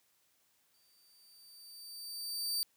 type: tone with exponential growth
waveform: sawtooth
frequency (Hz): 4632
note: D8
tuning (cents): -25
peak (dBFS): -28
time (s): 0.74-2.63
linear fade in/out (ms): 0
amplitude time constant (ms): 410
effects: white hiss -73 dBFS RMS until 2.76 s + high-pass 60 Hz 12 dB/octave